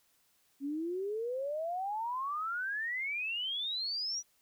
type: exponential sweep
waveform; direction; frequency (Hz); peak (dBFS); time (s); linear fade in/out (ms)
sine; up; 270.6 to 5920; -33; 0.6-4.23; 50
effects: white hiss -71 dBFS RMS until 4.41 s